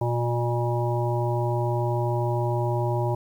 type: harmonic tone with a mistuned harmonic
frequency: 120 Hz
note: B2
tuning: 49 cents flat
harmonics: 1 / 3 / 5 / 7 / 8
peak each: -24 / -29 / -31 / -32 / -33 dBFS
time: 0.01-3.15 s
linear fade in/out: 5 ms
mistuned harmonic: 7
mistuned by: -27 cents
effects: 9-bit